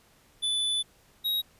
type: tone pair in turn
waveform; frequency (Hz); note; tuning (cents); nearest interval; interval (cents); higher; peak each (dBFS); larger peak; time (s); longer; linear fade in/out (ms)
square; 3486 / 3804; A7 / A#7; -17 / +34; major second; 151; second; -26; neither; 0.42-0.83 / 1.24-1.42; first; 20
effects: pink hiss -61 dBFS RMS until 1.59 s + resampled to 32000 Hz